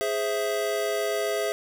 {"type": "chord", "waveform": "square", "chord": "Ab augmented", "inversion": "none", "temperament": "equal", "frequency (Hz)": [415.3, 523.3, 659.3], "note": ["Ab4", "C5", "E5"], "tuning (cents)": [0, 0, 0], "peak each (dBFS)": [-29, -33, -29], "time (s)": [0.01, 1.52], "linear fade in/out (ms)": 0, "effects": []}